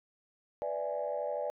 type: chord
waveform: sine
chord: E dominant seventh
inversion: second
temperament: equal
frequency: 493.9 / 587.3 / 659.3 / 830.6 Hz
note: B4 / D5 / E5 / G#5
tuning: 0 / 0 / 0 / 0 cents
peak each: -38 / -34 / -40 / -40 dBFS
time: 0.62-1.5 s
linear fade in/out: 0 ms
effects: tanh soft clip ceiling -23 dBFS